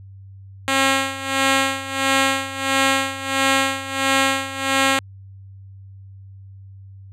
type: tone with tremolo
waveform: 5% pulse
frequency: 270 Hz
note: C#4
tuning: 45 cents flat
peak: -3 dBFS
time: 0.68-4.99 s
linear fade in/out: 0 ms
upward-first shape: sine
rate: 1.5 Hz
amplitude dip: 80%
effects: added 97 Hz sine -38 dBFS peak until 7.12 s + low-pass 10000 Hz 12 dB/octave